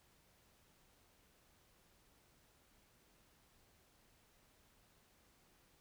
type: silence
effects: pink hiss -71 dBFS RMS until 5.8 s